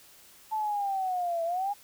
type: linear two-way sweep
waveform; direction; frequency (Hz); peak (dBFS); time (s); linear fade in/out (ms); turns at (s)
sine; down then up; 880 to 659.3 to 829; -27; 0.51-1.74; 20; 1.44
effects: white hiss -55 dBFS RMS until 1.83 s